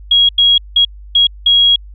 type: tone bursts at uneven times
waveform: sine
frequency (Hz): 3300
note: G#7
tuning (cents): -12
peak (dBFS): -6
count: 5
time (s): 0.11-0.29 / 0.38-0.58 / 0.76-0.85 / 1.15-1.27 / 1.46-1.76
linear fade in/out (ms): 5
effects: added 50 Hz sine -31 dBFS peak until 1.94 s